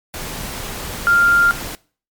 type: tone in noise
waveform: sine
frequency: 1396.9 Hz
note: F6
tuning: in tune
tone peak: -10 dBFS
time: 1.07-1.51 s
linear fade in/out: 0 ms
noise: pink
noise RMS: -28 dBFS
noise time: 0.14-1.75 s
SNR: +15 dB
effects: noise-tail reverb RT60 0.4 s tail -21 dB re dry + MP3 96 kbps